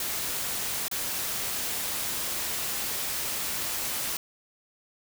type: noise with dropouts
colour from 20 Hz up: white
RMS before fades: -31 dBFS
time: 0-4.17 s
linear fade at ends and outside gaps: 2 ms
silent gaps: 0.882-0.913 s
effects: none